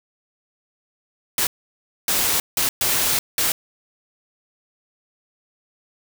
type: noise bursts at uneven times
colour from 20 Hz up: white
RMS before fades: -20 dBFS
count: 5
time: 1.38-1.47 / 2.08-2.4 / 2.57-2.69 / 2.81-3.19 / 3.38-3.52 s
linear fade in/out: 2 ms
effects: none